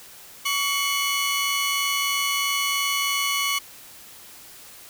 sawtooth tone cluster, 1130 / 2177 / 2971 Hz, C#6 / C#7 / F#7, +33 / -32 / +6 cents, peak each -23 dBFS, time 0.45-3.59 s, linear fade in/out 10 ms, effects white hiss -45 dBFS RMS until 4.89 s

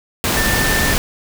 sine tone in noise, 1786 Hz, A6, 25 cents sharp, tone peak -19 dBFS, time 0.37-0.93 s, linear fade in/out 0 ms, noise pink, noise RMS -17 dBFS, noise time 0.24-0.98 s, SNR -5 dB, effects none

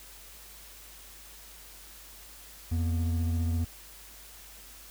triangle tone pair together, 84.95 / 240 Hz, F2 / B3, -47 / -49 cents, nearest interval octave + tritone, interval 1798 cents, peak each -24 / -34 dBFS, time 2.71-3.65 s, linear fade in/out 10 ms, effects added 50 Hz sine -54 dBFS peak until 4.9 s + white hiss -50 dBFS RMS until 4.9 s

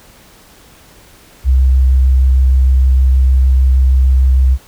sine tone with vibrato, 65.1 Hz, C2, 8 cents flat, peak -6 dBFS, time 1.44-4.58 s, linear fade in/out 50 ms, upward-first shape square, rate 6.5 Hz, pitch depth 9 cents each way, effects pink hiss -43 dBFS RMS until 4.67 s

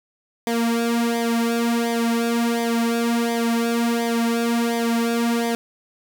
sawtooth tone with flanger, 233.1 Hz, A#3, in tune, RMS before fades -21 dBFS, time 0.47-5.55 s, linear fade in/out 0 ms, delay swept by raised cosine 0.72 to 3.32 ms, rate 1.4 Hz, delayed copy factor -0.8, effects none

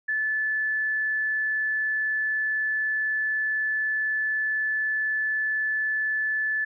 sine tone, 1738 Hz, A6, 22 cents flat, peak -23 dBFS, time 0.08-6.65 s, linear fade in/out 10 ms, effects none

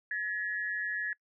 sine tone pair together, 1700 / 1892.4 Hz, G#6 / A#6, +40 / +26 cents, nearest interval major second, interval 186 cents, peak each -32 / -37 dBFS, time 0.11-1.13 s, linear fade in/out 2 ms, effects noise-tail reverb RT60 0.1 s tail -24 dB re dry

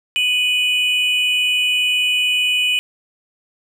triangle tone pair together, 2489 / 2960 Hz, D#7 / F#7, 0 / 0 cents, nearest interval minor third, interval 300 cents, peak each -16 dBFS, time 0.16-2.79 s, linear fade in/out 0 ms, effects none

